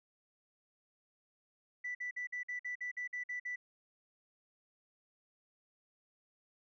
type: tone bursts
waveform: sine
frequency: 1975.5 Hz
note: B6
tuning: in tune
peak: -36 dBFS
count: 11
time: 1.84-3.56 s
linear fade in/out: 10 ms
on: 110 ms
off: 51 ms
effects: tanh soft clip ceiling -33 dBFS